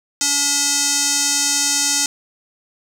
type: tone with band-pass filter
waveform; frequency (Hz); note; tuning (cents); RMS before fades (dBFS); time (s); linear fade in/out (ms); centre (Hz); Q
square; 285.1; C#4; +49; -18; 0.21-2.06; 2; 6600; 2.8
effects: 7-bit